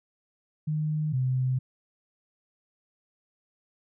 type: tone pair in turn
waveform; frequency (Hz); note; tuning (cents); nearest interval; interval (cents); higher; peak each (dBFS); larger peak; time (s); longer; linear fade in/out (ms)
sine; 153.4 / 128.99; D#3 / C3; -24 / -24; minor third; 300; first; -25 / -23; second; 0.67-1.13 / 1.13-1.59; neither; 10
effects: none